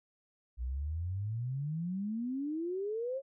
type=exponential sweep; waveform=sine; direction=up; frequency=58.27 to 554.4 Hz; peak=-33 dBFS; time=0.57-3.22 s; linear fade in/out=50 ms; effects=none